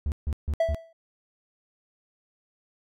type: tone bursts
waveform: triangle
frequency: 73.42 Hz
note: D2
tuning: in tune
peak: -22 dBFS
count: 4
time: 0.06-0.746 s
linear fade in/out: 0 ms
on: 59 ms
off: 150 ms
type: tone with exponential decay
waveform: triangle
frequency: 658 Hz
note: E5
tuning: 3 cents flat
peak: -16 dBFS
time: 0.6-0.93 s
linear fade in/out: 5 ms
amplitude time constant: 70 ms
effects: none